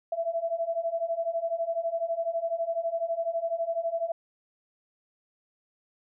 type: beating tone pair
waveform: sine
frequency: 660 / 672 Hz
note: E5 / E5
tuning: +2 / +33 cents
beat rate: 12 Hz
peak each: -31 / -29 dBFS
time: 0.12-4.12 s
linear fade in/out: 5 ms
effects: none